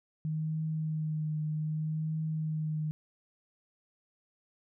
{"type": "tone with vibrato", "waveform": "sine", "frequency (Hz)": 155.56, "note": "D#3", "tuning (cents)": 0, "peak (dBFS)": -30, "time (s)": [0.25, 2.91], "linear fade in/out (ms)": 0, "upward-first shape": "triangle", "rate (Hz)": 0.64, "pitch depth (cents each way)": 26, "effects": []}